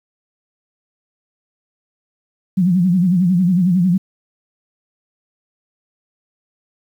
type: tone with vibrato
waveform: sine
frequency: 180.2 Hz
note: F#3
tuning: 45 cents flat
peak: -11 dBFS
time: 2.57-3.98 s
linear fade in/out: 10 ms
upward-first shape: sine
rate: 11 Hz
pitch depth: 110 cents each way
effects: 8-bit